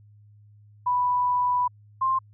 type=tone pair in turn; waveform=sine; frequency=988 / 1053.7 Hz; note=B5 / C6; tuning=0 / +12 cents; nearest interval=minor second; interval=112 cents; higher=second; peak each=-20 dBFS; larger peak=neither; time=0.86-1.68 / 2.01-2.19 s; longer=first; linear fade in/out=10 ms; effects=added 104 Hz sine -50 dBFS peak until 2.33 s